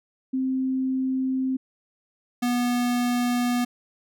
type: tone pair in turn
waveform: sine / square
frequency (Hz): 261.6 / 243.9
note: C4 / B3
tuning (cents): 0 / -21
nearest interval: minor second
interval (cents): 121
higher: first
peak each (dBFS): -22 / -22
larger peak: neither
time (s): 0.33-1.57 / 2.42-3.65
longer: first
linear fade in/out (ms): 10
effects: none